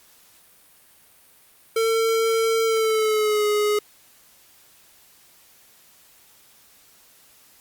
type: tone with pitch glide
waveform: square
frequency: 450.9 to 418.3 Hz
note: A4 to G#4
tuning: +42 to +12 cents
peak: -19 dBFS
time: 1.76-3.79 s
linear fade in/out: 5 ms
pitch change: -130 cents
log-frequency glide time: 2.63-3.46 s
effects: white hiss -54 dBFS RMS until 7.6 s + Opus 48 kbps